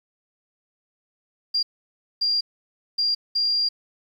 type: tone bursts at uneven times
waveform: sine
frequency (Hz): 4781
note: D8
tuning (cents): +30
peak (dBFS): -19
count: 4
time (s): 1.54-1.63 / 2.21-2.41 / 2.98-3.15 / 3.35-3.69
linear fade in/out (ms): 10
effects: 9-bit